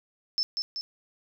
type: tone with echo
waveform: sine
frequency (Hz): 5274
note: E8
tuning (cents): 0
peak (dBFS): -23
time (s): 0.38-0.43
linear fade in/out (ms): 0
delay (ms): 190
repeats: 2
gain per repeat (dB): -4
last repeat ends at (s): 0.81
effects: none